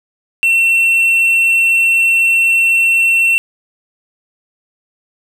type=tone; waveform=triangle; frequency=2706 Hz; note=E7; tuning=45 cents sharp; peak=-7 dBFS; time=0.43-3.38 s; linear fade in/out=0 ms; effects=none